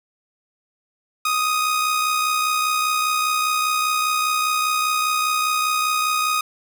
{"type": "tone with amplitude modulation", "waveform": "sawtooth", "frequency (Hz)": 1247, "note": "D#6", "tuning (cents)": 3, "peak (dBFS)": -13, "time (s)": [1.25, 6.41], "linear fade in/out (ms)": 5, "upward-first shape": "sine", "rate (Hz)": 65, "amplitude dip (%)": 40, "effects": []}